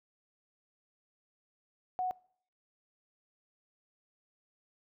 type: tone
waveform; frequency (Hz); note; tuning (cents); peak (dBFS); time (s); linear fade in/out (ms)
sine; 737; F#5; -7; -30; 1.99-2.11; 0
effects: noise-tail reverb RT60 0.6 s tail -23 dB re dry